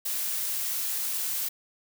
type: noise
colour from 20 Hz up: blue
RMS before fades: -30 dBFS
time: 0.05-1.49 s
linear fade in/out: 10 ms
effects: none